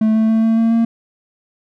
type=tone with pitch steps; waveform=triangle; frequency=218.4 / 220.6 / 222.7 / 224.9 / 227.1 / 229.4 Hz; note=A3 / A3 / A3 / A3 / A#3 / A#3; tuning=-13 / +5 / +21 / +38 / -45 / -28 cents; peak=-9 dBFS; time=0.01-0.85 s; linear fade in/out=5 ms; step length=140 ms; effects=none